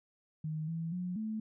sine tone with pitch steps, 155.8 / 164.5 / 179.8 / 217.9 Hz, D#3 / E3 / F#3 / A3, +3 / -3 / -49 / -17 cents, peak -34 dBFS, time 0.44-1.4 s, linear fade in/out 5 ms, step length 240 ms, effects none

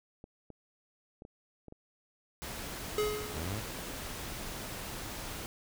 clicks, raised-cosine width 2 ms, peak -34 dBFS, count 6, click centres 0.241 / 0.503 / 1.221 / 1.251 / 1.683 / 1.724 s
pink noise, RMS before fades -41 dBFS, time 2.42-5.46 s, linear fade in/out 0 ms
square tone with exponential decay, 422.5 Hz, G#4, 30 cents sharp, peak -27 dBFS, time 2.98-3.67 s, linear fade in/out 2 ms, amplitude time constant 150 ms
sawtooth exponential sweep, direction up, 69.3 to 120 Hz, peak -32 dBFS, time 3.32-3.63 s, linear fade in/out 50 ms
effects none

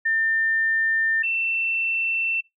sine tone pair in turn, 1800 / 2685 Hz, A6 / E7, +39 / +31 cents, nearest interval perfect fifth, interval 692 cents, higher second, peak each -19 / -21 dBFS, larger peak first, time 0.05-1.23 / 1.23-2.41 s, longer neither, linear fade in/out 10 ms, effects noise-tail reverb RT60 0.2 s tail -24 dB re dry

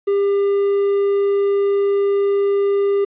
triangle tone, 400.1 Hz, G4, 35 cents sharp, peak -12 dBFS, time 0.07-3.05 s, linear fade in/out 10 ms, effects resampled to 8000 Hz + 9-bit

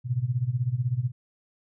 sine tone with tremolo, 123.47 Hz, B2, in tune, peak -20 dBFS, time 0.04-1.12 s, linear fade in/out 50 ms, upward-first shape sine, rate 16 Hz, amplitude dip 85%, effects none

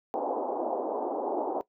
white band-pass noise, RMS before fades -31 dBFS, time 0.14-1.61 s, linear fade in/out 0 ms, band 270 to 880 Hz, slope 48 dB/octave, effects noise-tail reverb RT60 0.1 s tail -19 dB re dry

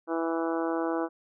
harmonic tone, 164.81 Hz, E3, in tune, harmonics 2 / 3 / 4 / 5 / 6 / 7 / 8 / 9, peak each -29 / -33 / -35 / -37 / -39 / -40 / -41 / -42 dBFS, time 0.07-1.09 s, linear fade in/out 50 ms, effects none

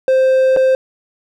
triangle tone with dropouts, 523.3 Hz, C5, in tune, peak -7 dBFS, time 0.08-0.75 s, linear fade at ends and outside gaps 1 ms, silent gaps 0.564-0.57 s, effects none

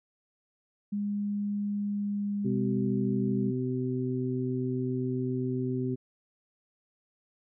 sine tone with pitch glide, 204.4 to 201.8 Hz, G#3 to G#3, -27 to -49 cents, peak -28 dBFS, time 0.92-3.51 s, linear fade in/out 10 ms, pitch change -22 cents, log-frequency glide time 1.74-3.05 s
harmonic tone, 127.5 Hz, C3, 44 cents flat, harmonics 1 / 2 / 3, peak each -32 / -31 / -34 dBFS, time 2.44-5.96 s, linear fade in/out 20 ms
effects none

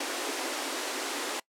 pink high-pass noise, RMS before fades -33 dBFS, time 0-1.4 s, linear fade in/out 5 ms, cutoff 260 Hz, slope 96 dB/octave, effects noise-tail reverb RT60 0.1 s tail -23 dB re dry + low-pass 10000 Hz 12 dB/octave

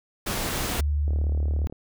pink noise, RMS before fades -28 dBFS, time 0.26-0.81 s, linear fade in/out 10 ms
sine tone with vibrato, 73.42 Hz, D2, in tune, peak -21 dBFS, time 0.79-1.67 s, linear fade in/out 0 ms, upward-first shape triangle, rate 11 Hz, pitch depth 11 cents each way
click train, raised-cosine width 2 ms, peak -25 dBFS, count 25, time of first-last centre 1.08-1.725 s, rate 37.2 Hz
effects none

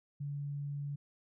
sine tone, 143.2 Hz, D3, 43 cents flat, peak -36 dBFS, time 0.2-0.96 s, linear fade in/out 10 ms, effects none

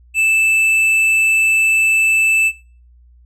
triangle tone with hard clipping, 2637 Hz, E7, in tune, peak -13 dBFS, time 0.14-2.52 s, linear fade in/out 50 ms, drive 10 dB, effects noise-tail reverb RT60 0.4 s tail -20 dB re dry + added 60 Hz sine -44 dBFS peak until 3.25 s

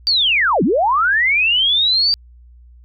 sine linear two-way sweep, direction down then up, 4699 to 155.56 to 4699 Hz, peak -12 dBFS, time 0.07-2.14 s, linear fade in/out 0 ms, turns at 0.63 s, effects added 60 Hz sine -41 dBFS peak until 2.84 s

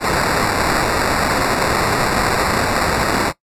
white noise with sample-and-hold, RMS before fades -17 dBFS, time 0-3.33 s, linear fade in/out 50 ms, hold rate 3150 Hz, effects noise-tail reverb RT60 0.1 s tail -18 dB re dry + low-pass 12000 Hz 12 dB/octave

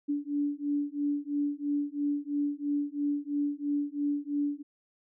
sine beating tone pair, 287.7 / 290.7 Hz, D4 / D4, -36 / -18 cents, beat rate 3 Hz, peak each -31 dBFS, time 0.08-4.63 s, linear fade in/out 20 ms, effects none

